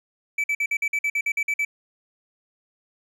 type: tone bursts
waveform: triangle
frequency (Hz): 2309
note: D7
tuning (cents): -30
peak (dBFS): -19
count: 12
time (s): 0.38-1.65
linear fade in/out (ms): 5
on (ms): 60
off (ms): 50
effects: none